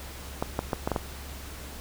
clicks, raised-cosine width 1 ms, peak -12 dBFS, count 6, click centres 0.425 / 0.591 / 0.732 / 0.875 / 0.917 / 0.962 s, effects added 68 Hz sine -41 dBFS peak until 1.8 s + pink hiss -43 dBFS RMS until 1.8 s

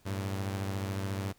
sawtooth beating tone pair, 97 / 111 Hz, G2 / A2, -18 / +16 cents, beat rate 14 Hz, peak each -29 / -36 dBFS, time 0.05-1.33 s, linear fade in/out 20 ms, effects pink hiss -65 dBFS RMS until 1.38 s

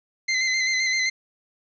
sawtooth tone with vibrato, 2060 Hz, C7, 28 cents flat, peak -17 dBFS, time 0.28-1.1 s, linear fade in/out 10 ms, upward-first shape square, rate 7.7 Hz, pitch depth 24 cents each way, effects resampled to 16000 Hz + 9-bit

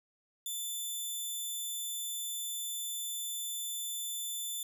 10% pulse tone, 3520 Hz, A7, in tune, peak -28 dBFS, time 0.46-4.63 s, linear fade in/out 2 ms, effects none

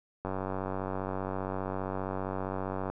click train, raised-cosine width 1 ms, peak -20 dBFS, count 253, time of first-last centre 0.25-2.9 s, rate 95.1 Hz, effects none

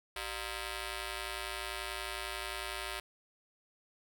5% pulse ring-modulated tone, 329.6 Hz, E4, in tune, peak -23 dBFS, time 0.16-3 s, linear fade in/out 5 ms, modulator 274 Hz, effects none

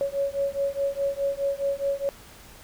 sine beating tone pair, 554.4 / 559.2 Hz, C#5 / C#5, 0 / +15 cents, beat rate 4.8 Hz, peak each -27 dBFS, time 0.01-2.09 s, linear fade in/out 0 ms, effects pink hiss -48 dBFS RMS until 2.63 s

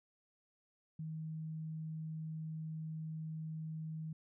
sine tone, 158.2 Hz, D#3, 29 cents sharp, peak -40 dBFS, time 0.99-4.13 s, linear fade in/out 5 ms, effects none

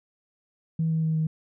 sine tone with pitch steps, 161.7 / 160.4 / 159.11 / 157.82 Hz, E3 / E3 / D#3 / D#3, -33 / -47 / +39 / +25 cents, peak -21 dBFS, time 0.79-1.27 s, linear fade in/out 5 ms, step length 120 ms, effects tanh soft clip ceiling -17 dBFS

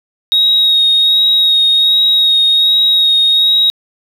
sine tone with vibrato, 3767 Hz, A#7, 17 cents sharp, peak -6 dBFS, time 0.32-3.7 s, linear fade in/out 0 ms, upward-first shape sine, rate 1.3 Hz, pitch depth 20 cents each way, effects tanh soft clip ceiling -3 dBFS + 7-bit

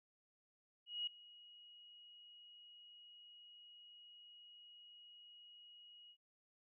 sine tone with ADSR envelope, 2897 Hz, F#7, 37 cents flat, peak -37 dBFS, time 0.86-6.17 s, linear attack 210 ms, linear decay 5 ms, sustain -21 dB, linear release 67 ms, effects none

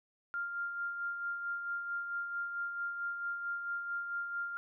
sine tone with tremolo, 1396.9 Hz, F6, in tune, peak -33 dBFS, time 0.34-4.57 s, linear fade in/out 0 ms, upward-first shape sine, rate 4.5 Hz, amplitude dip 45%, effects none

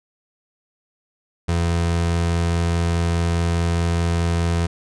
30% pulse tone, 84.8 Hz, E2, 50 cents sharp, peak -15 dBFS, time 1.48-4.67 s, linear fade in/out 10 ms, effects resampled to 22050 Hz

